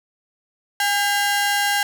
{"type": "ring-modulated tone", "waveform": "sawtooth", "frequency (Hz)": 1210, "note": "D#6", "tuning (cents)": -49, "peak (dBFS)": -11, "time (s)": [0.8, 1.83], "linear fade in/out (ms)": 2, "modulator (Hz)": 393, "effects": []}